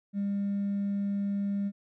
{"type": "tone with hard clipping", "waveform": "triangle", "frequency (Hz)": 200.4, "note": "G3", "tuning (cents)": 38, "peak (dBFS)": -27, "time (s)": [0.13, 1.72], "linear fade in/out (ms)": 50, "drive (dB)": 2, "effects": []}